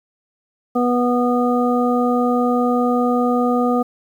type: harmonic tone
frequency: 245 Hz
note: B3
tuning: 14 cents flat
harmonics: 1 / 2 / 3 / 5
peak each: -17 / -20 / -22 / -24 dBFS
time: 0.75-3.83 s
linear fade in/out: 10 ms
effects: 8-bit